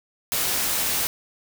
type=noise; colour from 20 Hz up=white; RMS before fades=-24 dBFS; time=0.32-1.07 s; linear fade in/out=0 ms; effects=none